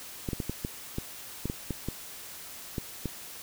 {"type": "clicks", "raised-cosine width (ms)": 3, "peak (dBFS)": -18, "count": 12, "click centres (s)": [0.288, 0.332, 0.402, 0.496, 0.649, 0.984, 1.456, 1.499, 1.707, 1.886, 2.782, 3.057], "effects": ["white hiss -44 dBFS RMS until 3.42 s"]}